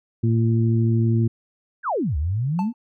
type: harmonic tone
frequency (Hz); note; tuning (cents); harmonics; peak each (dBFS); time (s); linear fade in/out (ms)
114.1; A#2; -37; 1 / 2 / 3; -17 / -23 / -27; 0.23-1.28; 10
type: exponential two-way sweep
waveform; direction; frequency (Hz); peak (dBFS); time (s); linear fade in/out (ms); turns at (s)
sine; down then up; 1726 to 68.4 to 250.6; -20; 1.83-2.73; 50; 2.17
type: tone with exponential decay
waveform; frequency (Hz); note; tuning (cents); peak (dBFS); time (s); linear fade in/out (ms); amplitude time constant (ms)
triangle; 880; A5; 0; -20; 2.59-2.74; 1; 32
effects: none